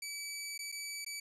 15% pulse tone with dropouts, 2296 Hz, D7, 40 cents flat, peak -33 dBFS, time 0.02-1.2 s, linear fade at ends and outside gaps 5 ms, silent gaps 0.579-0.59 / 0.718-0.723 / 1.048-1.063 s, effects resampled to 32000 Hz

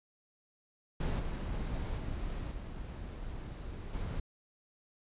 brown noise with level steps, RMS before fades -32 / -36 / -38 / -42 / -37 dBFS, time 1-4.2 s, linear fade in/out 5 ms, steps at 1.19 / 1.97 / 2.51 / 3.93 s, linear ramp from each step 10 ms, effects resampled to 8000 Hz

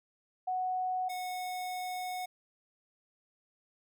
sine / square tone pair in turn, 740 / 732.3 Hz, F#5 / F#5, 0 / -18 cents, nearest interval unison, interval 18 cents, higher first, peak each -30 / -36 dBFS, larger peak first, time 0.47-1.09 / 1.09-2.26 s, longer second, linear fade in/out 10 ms, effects none

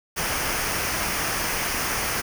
pink noise with comb filter, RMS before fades -26 dBFS, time 0.16-2.22 s, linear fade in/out 20 ms, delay 0.26 ms, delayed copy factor -0.55, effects none

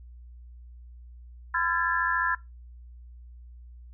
sine tone cluster, 1017 / 1360 / 1646 / 1740 Hz, C6 / F6 / G#6 / A6, -50 / -46 / -16 / -20 cents, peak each -29 dBFS, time 1.54-2.35 s, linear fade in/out 5 ms, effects noise-tail reverb RT60 0.2 s tail -19 dB re dry + added 60 Hz sine -44 dBFS peak until 3.93 s

